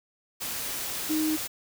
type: tone in noise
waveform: sine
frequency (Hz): 311.1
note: D#4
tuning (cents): 0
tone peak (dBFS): -24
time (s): 1.09-1.37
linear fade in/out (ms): 20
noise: white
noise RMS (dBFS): -33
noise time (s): 0.4-1.48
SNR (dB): +6
effects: none